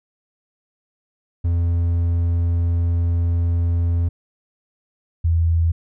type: tone pair in turn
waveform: triangle / sine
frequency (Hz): 85.4 / 83.21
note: F2 / E2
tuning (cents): -38 / +17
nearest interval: unison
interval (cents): 45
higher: first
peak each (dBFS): -14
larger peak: neither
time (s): 1.44-4.09 / 5.24-5.72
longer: first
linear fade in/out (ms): 10
effects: none